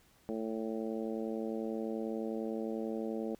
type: harmonic tone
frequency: 111.3 Hz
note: A2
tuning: 20 cents sharp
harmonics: 2 / 3 / 4 / 5 / 6 / 7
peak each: -38 / -40 / -40 / -43 / -50 / -51 dBFS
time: 0.29-3.35 s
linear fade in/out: 0 ms
effects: pink hiss -66 dBFS RMS until 3.39 s